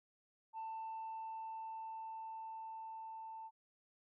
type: tone with level ramp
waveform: sine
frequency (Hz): 890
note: A5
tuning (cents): +20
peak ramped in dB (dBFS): -40 to -46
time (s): 0.53-3.51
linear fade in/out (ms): 50
effects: tanh soft clip ceiling -40 dBFS